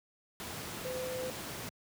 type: tone in noise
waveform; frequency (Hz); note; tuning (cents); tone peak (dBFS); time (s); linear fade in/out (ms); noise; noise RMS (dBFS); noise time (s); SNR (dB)
sine; 510; C5; -44; -36; 0.85-1.3; 0; pink; -41; 0.4-1.69; +2
effects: high-pass 100 Hz 12 dB/octave